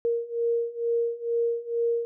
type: beating tone pair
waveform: sine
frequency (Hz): 466.2 / 468.4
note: A#4 / A#4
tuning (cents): 0 / +8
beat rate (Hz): 2.2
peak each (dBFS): -28 / -26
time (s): 0.05-2.05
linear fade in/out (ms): 0
effects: none